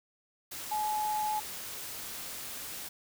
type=tone in noise; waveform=sine; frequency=850 Hz; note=G#5; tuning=40 cents sharp; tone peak=-29 dBFS; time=0.71-1.4 s; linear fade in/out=10 ms; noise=white; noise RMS=-41 dBFS; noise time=0.51-2.89 s; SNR=+9 dB; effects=none